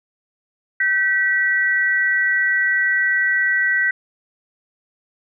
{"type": "tone pair together", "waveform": "sine", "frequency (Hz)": [1542.2, 1943], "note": ["G6", "B6"], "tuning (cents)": [-29, -29], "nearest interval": "major third", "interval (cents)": 400, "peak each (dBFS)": [-19, -17], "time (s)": [0.8, 3.91], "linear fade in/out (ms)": 5, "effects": []}